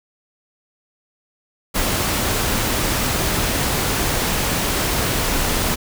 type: noise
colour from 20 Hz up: pink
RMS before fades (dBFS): -20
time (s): 1.74-5.76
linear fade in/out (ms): 20
effects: none